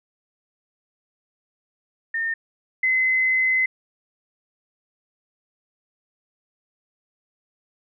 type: tone pair in turn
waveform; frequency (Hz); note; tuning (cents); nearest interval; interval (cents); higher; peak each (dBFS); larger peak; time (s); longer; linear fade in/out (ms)
sine; 1821 / 2044; A#6 / C7; -41 / -41; major second; 200; second; -22 / -17; second; 2.14-2.34 / 2.83-3.66; second; 5
effects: none